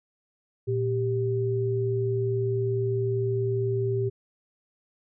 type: tone pair together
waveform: sine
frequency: 116.54 / 392 Hz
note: A#2 / G4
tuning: 0 / 0 cents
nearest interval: octave + major sixth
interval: 2100 cents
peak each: -26 dBFS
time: 0.67-4.1 s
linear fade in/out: 20 ms
effects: none